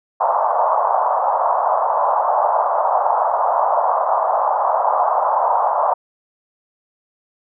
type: band-pass noise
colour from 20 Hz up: pink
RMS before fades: -17 dBFS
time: 0.2-5.94 s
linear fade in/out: 10 ms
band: 620 to 1100 Hz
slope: 48 dB/octave
effects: none